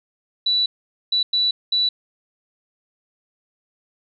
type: tone bursts at uneven times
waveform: sine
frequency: 3951 Hz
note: B7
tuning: in tune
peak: -16 dBFS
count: 4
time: 0.46-0.66 / 1.12-1.23 / 1.33-1.51 / 1.72-1.89 s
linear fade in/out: 5 ms
effects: none